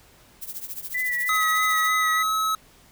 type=noise with tremolo; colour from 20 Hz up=violet; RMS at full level=-31 dBFS; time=0.41-1.9 s; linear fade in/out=20 ms; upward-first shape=triangle; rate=14 Hz; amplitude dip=90%
type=tone with vibrato; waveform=sine; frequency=1975.5 Hz; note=B6; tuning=in tune; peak=-23 dBFS; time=0.94-2.23 s; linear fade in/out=10 ms; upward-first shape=sine; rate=3.2 Hz; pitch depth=34 cents each way
type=tone with pitch glide; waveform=square; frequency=1269 to 1288.2 Hz; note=D#6 to E6; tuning=+34 to -40 cents; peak=-22 dBFS; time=1.29-2.55 s; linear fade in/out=2 ms; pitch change=+26 cents; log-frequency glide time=2.11-2.34 s
effects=pink hiss -54 dBFS RMS until 2.91 s